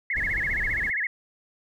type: tone with vibrato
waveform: sine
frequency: 1911 Hz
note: A#6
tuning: 43 cents sharp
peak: -24 dBFS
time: 0.1-1.07 s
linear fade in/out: 2 ms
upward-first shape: sine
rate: 15 Hz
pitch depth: 240 cents each way
type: noise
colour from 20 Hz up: brown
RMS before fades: -35 dBFS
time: 0.15-0.91 s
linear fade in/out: 20 ms
effects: none